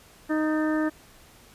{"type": "harmonic tone with a mistuned harmonic", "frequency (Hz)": 310, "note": "D#4", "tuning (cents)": -6, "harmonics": [1, 2, 3, 4, 5, 6], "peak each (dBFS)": [-23, -31, -38, -36, -37, -36], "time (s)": [0.29, 0.9], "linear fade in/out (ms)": 20, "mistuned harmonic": 6, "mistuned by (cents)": -60, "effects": ["pink hiss -53 dBFS RMS until 1.54 s", "resampled to 32000 Hz"]}